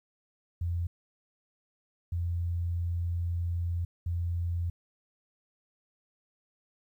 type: tone bursts at uneven times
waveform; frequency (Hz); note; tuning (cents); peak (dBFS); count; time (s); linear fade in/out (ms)
sine; 86.1; F2; -24; -28; 3; 0.61-0.87 / 2.12-3.85 / 4.06-4.7; 5
effects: 11-bit